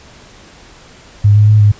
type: tone with pitch steps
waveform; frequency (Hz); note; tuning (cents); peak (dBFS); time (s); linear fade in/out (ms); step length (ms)
sine; 102.9 / 105 / 106.5 / 103.7; G#2 / G#2 / G#2 / G#2; -16 / +19 / +44 / -2; -4; 1.24-1.72; 10; 120
effects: pink hiss -40 dBFS RMS until 1.79 s + resampled to 16000 Hz